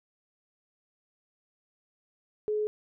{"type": "tone", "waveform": "sine", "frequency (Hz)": 424.3, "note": "G#4", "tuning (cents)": 37, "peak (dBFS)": -26, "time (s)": [2.48, 2.67], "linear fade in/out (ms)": 0, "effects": []}